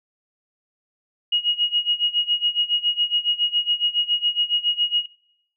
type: tone with tremolo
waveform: sine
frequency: 2886 Hz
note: F#7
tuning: 44 cents flat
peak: -15 dBFS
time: 1.32-5.06 s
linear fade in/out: 5 ms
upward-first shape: sine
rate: 7.2 Hz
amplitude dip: 90%
effects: noise-tail reverb RT60 0.7 s tail -21 dB re dry